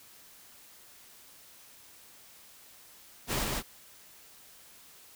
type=noise with echo; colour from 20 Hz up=pink; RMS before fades=-31 dBFS; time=3.27-3.48 s; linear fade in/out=50 ms; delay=150 ms; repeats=1; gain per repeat=-2 dB; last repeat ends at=3.63 s; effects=white hiss -55 dBFS RMS until 5.15 s